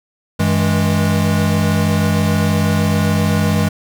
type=tone cluster; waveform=square; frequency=95.4 / 161.6 / 208.2 Hz; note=G2 / E3 / G#3; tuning=-47 / -34 / +5 cents; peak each=-18 dBFS; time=0.39-3.69 s; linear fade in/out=10 ms; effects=8-bit